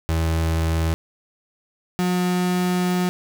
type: tone pair in turn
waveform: 35% pulse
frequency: 81.3 / 180.16 Hz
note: E2 / F#3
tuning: -23 / -46 cents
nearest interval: octave + major second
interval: 1377 cents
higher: second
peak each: -17 dBFS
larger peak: neither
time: 0.09-0.94 / 1.99-3.09 s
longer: second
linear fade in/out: 0 ms
effects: none